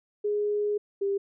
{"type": "tone pair in turn", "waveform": "sine", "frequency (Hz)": [415.3, 397.3], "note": ["G#4", "G4"], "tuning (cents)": [0, 23], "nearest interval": "minor second", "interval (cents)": 77, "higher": "first", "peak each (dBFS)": -24, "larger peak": "neither", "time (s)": [[0.24, 0.78], [1.01, 1.18]], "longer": "first", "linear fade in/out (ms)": 10, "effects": []}